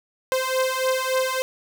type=beating tone pair; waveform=sawtooth; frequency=518 / 521.5 Hz; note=C5 / C5; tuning=-17 / -6 cents; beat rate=3.5 Hz; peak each=-20 dBFS; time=0.32-1.42 s; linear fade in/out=0 ms; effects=none